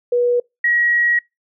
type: tone pair in turn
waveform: sine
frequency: 485.5 / 1905.3 Hz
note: B4 / A#6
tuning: -30 / +37 cents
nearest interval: 2 octaves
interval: 2367 cents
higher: second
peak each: -13 / -13 dBFS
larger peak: neither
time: 0.12-0.4 / 0.64-1.19 s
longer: second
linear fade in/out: 5 ms
effects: noise-tail reverb RT60 0.2 s tail -26 dB re dry